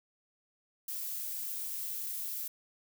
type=noise; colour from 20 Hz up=violet; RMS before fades=-38 dBFS; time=0.88-2.48 s; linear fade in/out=5 ms; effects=none